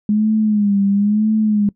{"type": "tone with vibrato", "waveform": "sine", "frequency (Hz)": 207.7, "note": "G#3", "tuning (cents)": 0, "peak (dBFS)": -12, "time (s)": [0.09, 1.69], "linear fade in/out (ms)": 2, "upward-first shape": "sine", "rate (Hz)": 1, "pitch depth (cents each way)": 81, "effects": ["noise-tail reverb RT60 0.1 s tail -22 dB re dry"]}